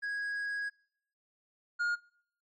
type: tone pair in turn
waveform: triangle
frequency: 1653 / 1424.5 Hz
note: G#6 / F6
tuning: -9 / +34 cents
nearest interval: minor third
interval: 257 cents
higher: first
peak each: -31 / -26 dBFS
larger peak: second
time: 0.02-0.7 / 1.79-1.96 s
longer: first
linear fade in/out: 20 ms
effects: noise-tail reverb RT60 0.7 s tail -25 dB re dry + MP3 32 kbps